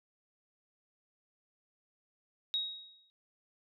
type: tone with exponential decay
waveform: sine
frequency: 3785 Hz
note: A#7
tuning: 26 cents sharp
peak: -28 dBFS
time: 2.54-3.1 s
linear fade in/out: 0 ms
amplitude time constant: 120 ms
effects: none